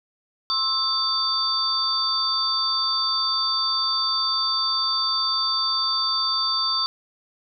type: tone cluster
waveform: sine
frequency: 1066 / 1311 / 3562 / 4622 Hz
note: C6 / E6 / A7 / D8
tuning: +32 / -10 / +21 / -28 cents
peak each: -29 / -30 / -28 / -22 dBFS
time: 0.5-6.86 s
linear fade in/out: 0 ms
effects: none